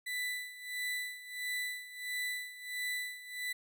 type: tone with tremolo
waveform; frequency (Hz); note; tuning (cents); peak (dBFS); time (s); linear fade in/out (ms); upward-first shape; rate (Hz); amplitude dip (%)
35% pulse; 1987; B6; +10; -32; 0.06-3.53; 10; sine; 1.5; 80
effects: none